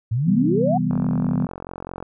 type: exponential sweep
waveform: sine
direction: up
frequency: 104.7 to 784 Hz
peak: -18 dBFS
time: 0.11-0.78 s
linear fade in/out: 10 ms
type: chord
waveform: sine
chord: C major seventh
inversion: none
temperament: equal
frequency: 130.81 / 164.81 / 196 / 246.9 Hz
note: C3 / E3 / G3 / B3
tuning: 0 / 0 / 0 / 0 cents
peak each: -27 / -23 / -24 / -23 dBFS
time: 0.26-1.47 s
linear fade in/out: 20 ms
type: click train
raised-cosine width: 1 ms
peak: -18 dBFS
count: 51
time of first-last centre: 0.91-2.026 s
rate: 44.8 Hz
effects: none